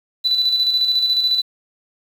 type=tone with tremolo; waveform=sine; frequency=3984 Hz; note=B7; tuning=14 cents sharp; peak=-12 dBFS; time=0.24-1.42 s; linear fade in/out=20 ms; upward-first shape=square; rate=14 Hz; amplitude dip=45%; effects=tanh soft clip ceiling -9 dBFS + 7-bit